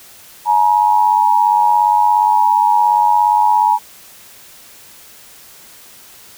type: tone pair together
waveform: sine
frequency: 851.8 / 949 Hz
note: G#5 / A#5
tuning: +44 / +31 cents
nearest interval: major second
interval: 187 cents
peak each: -12 dBFS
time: 0.45-3.79 s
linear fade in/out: 50 ms
effects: white hiss -41 dBFS RMS until 6.37 s